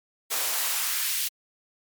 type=noise with high-pass filter sweep; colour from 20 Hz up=white; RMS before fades=-27 dBFS; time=0.3-1.29 s; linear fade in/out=20 ms; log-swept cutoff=410 to 2700 Hz; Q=0.96; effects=MP3 96 kbps